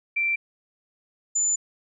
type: tone pair in turn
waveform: sine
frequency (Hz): 2349 / 7039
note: D7 / A8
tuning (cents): 0 / 0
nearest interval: octave + perfect fifth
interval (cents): 1900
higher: second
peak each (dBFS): -21 / -20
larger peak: second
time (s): 0.16-0.36 / 1.35-1.56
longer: second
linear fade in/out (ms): 10
effects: none